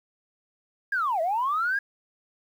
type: linear two-way sweep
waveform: sine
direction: down then up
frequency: 1661.2 to 622.3 to 1661.2 Hz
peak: -22 dBFS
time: 0.92-1.79 s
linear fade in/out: 5 ms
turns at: 1.21 s
effects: tanh soft clip ceiling -18 dBFS + 9-bit